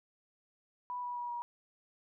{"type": "tone with pitch steps", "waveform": "sine", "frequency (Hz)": [985, 975.4, 965.8, 956.4], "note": ["B5", "B5", "B5", "A#5"], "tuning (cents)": [-5, -22, -39, 44], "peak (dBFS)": -36, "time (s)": [0.9, 1.42], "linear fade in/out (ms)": 0, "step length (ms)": 130, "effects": []}